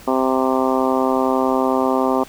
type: harmonic tone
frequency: 130.81 Hz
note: C3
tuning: in tune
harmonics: 2 / 3 / 4 / 5 / 6 / 7 / 8 / 9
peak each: -20 / -22 / -23 / -24 / -25 / -25 / -26 / -27 dBFS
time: 0.07-2.24 s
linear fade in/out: 10 ms
effects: pink hiss -42 dBFS RMS until 2.28 s